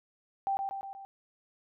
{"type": "tone with echo", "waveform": "sine", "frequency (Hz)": 784, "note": "G5", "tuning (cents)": 0, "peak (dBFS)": -27, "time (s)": [0.47, 0.57], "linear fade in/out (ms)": 0, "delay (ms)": 120, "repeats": 4, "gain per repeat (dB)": -4, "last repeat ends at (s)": 1.05, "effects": []}